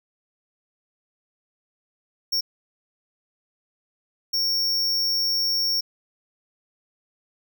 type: tone bursts at uneven times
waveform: square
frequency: 5500 Hz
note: F8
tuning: 27 cents flat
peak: -21 dBFS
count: 2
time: 2.32-2.41 / 4.33-5.81 s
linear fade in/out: 10 ms
effects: none